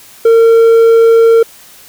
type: tone with hard clipping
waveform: sine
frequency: 456.8 Hz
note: A#4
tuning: 35 cents flat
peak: -4 dBFS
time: 0.25-1.43 s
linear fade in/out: 5 ms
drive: 3 dB
effects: white hiss -38 dBFS RMS until 1.88 s